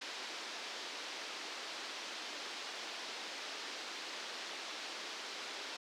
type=band-pass noise; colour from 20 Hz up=white; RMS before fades=-45 dBFS; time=0.01-5.77 s; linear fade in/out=10 ms; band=280 to 5100 Hz; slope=24 dB/octave; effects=none